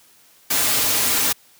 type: noise with comb filter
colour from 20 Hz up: white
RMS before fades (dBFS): -19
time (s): 0.5-1.33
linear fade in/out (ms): 10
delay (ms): 5.4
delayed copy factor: -0.55
effects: white hiss -53 dBFS RMS until 1.59 s + high-pass 80 Hz 12 dB/octave